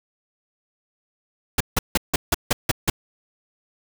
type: noise bursts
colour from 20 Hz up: pink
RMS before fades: -18 dBFS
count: 8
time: 1.58-2.9 s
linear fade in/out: 5 ms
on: 25 ms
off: 160 ms
effects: none